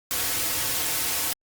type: noise with comb filter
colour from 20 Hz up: white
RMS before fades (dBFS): -26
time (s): 0.11-1.33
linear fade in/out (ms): 0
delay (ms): 5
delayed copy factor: -1
effects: Opus 48 kbps